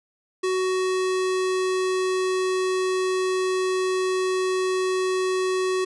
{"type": "tone", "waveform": "square", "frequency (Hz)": 372.7, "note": "F#4", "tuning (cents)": 13, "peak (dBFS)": -22, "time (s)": [0.43, 5.85], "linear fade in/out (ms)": 10, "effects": ["resampled to 22050 Hz"]}